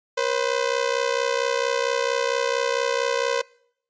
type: ring-modulated tone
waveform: sawtooth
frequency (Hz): 509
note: C5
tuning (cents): -48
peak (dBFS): -14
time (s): 0.17-3.42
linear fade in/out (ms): 10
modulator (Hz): 32.2
effects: noise-tail reverb RT60 0.7 s tail -26 dB re dry + resampled to 16000 Hz

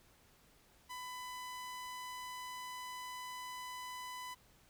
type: tone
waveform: sawtooth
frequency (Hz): 1000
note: B5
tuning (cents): +21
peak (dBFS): -40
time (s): 0.89-4.35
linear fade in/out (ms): 20
effects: pink hiss -67 dBFS RMS until 4.69 s

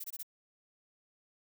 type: noise bursts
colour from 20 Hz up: violet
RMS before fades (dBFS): -41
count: 4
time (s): 0-0.231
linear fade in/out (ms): 10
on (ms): 42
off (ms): 21
effects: none

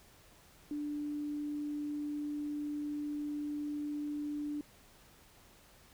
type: tone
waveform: sine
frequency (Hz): 294.7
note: D4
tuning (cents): +6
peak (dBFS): -35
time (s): 0.71-4.61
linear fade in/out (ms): 2
effects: pink hiss -61 dBFS RMS until 5.93 s

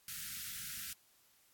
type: band-stop noise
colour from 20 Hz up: white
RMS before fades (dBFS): -44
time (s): 0.08-0.93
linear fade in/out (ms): 2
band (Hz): 230 to 1300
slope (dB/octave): 96
effects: white hiss -69 dBFS RMS until 1.53 s + AAC 64 kbps

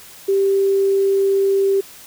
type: tone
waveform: sine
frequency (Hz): 391.8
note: G4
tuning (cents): -1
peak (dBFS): -13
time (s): 0.28-1.81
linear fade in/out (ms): 10
effects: white hiss -41 dBFS RMS until 2.06 s

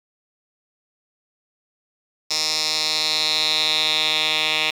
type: tone with band-pass filter sweep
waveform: 10% pulse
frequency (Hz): 155.4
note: D#3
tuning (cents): -2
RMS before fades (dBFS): -21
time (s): 2.3-4.71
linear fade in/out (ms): 10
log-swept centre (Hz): 5100 to 3100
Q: 4.4
effects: 7-bit

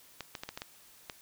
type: clicks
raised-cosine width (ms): 0.2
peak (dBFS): -21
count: 7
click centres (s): 0.207 / 0.352 / 0.435 / 0.49 / 0.575 / 0.619 / 1.098
effects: white hiss -58 dBFS RMS until 1.21 s

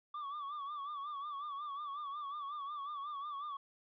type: tone with vibrato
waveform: triangle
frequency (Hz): 1155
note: D6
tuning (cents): -29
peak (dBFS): -38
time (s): 0.14-3.57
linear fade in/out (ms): 5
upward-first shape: sine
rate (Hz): 5.5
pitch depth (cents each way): 83
effects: resampled to 11025 Hz + 13-bit

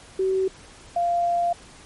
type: tone pair in turn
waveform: sine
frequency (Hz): 380 / 693.3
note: F#4 / F5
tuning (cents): +46 / -13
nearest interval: minor seventh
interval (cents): 1041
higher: second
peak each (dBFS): -19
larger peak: neither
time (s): 0.19-0.48 / 0.96-1.53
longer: second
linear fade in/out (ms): 5
effects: pink hiss -47 dBFS RMS until 1.85 s + MP3 48 kbps

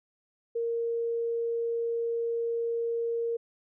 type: tone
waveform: sine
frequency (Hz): 464.7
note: A#4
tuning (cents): -5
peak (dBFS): -27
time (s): 0.55-3.37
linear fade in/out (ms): 10
effects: none

